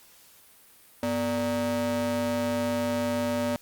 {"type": "ring-modulated tone", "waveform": "square", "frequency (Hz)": 171, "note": "F3", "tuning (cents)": -36, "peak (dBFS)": -23, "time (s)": [1.03, 3.56], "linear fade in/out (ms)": 0, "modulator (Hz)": 415, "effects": ["white hiss -55 dBFS RMS until 3.61 s", "Opus 48 kbps"]}